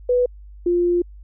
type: tone pair in turn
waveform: sine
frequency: 493.9 / 350 Hz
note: B4 / F4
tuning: 0 / +4 cents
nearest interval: tritone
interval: 596 cents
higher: first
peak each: -14 / -15 dBFS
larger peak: first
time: 0.09-0.26 / 0.66-1.02 s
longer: second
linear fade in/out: 5 ms
effects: added 50 Hz sine -38 dBFS peak until 1.23 s